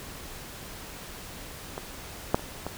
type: clicks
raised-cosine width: 1 ms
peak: -19 / -6 / -27 / -17 dBFS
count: 4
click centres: 1.779 / 2.345 / 2.395 / 2.666 s
effects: pink hiss -42 dBFS RMS until 2.77 s